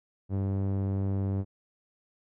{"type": "tone with low-pass filter", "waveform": "sawtooth", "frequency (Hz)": 97.6, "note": "G2", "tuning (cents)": -7, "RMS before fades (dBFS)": -29, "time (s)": [0.29, 1.45], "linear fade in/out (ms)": 50, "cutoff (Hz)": 500, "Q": 0.54, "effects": []}